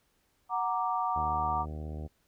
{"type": "chord", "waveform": "sine", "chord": "Gb augmented", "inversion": "none", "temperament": "equal", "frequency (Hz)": [740, 932.3, 1174.7], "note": ["Gb5", "Bb5", "D6"], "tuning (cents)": [0, 0, 0], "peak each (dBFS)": -32, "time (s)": [0.49, 1.66], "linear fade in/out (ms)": 50}
{"type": "harmonic tone", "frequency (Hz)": 76.7, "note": "D#2", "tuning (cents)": -24, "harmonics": [1, 2, 3, 4, 5, 6, 7, 8, 9, 10], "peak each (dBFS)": [-37, -43, -47, -49, -51, -53, -54, -55, -56, -57], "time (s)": [1.15, 2.08], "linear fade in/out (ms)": 20}
{"effects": ["pink hiss -72 dBFS RMS until 2.27 s"]}